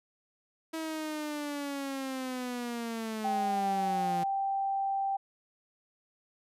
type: linear sweep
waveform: sawtooth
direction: down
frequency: 323.7 to 172.2 Hz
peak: -30 dBFS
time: 0.73-4.24 s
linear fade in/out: 10 ms
type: tone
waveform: sine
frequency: 784 Hz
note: G5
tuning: in tune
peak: -28 dBFS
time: 3.24-5.17 s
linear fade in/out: 10 ms
effects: resampled to 32000 Hz